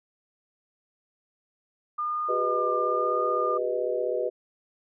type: tone with vibrato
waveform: sine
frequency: 1208 Hz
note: D6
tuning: 48 cents sharp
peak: -26 dBFS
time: 1.98-3.58 s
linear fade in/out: 10 ms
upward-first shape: triangle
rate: 1 Hz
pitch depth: 19 cents each way
type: chord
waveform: sine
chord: G# minor seventh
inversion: third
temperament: equal with one note detuned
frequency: 370 / 405.8 / 493.9 / 622.3 Hz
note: F#4 / G#4 / B4 / D#5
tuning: 0 / -40 / 0 / 0 cents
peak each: -32 / -32 / -28 / -31 dBFS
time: 2.28-4.3 s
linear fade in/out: 20 ms
effects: none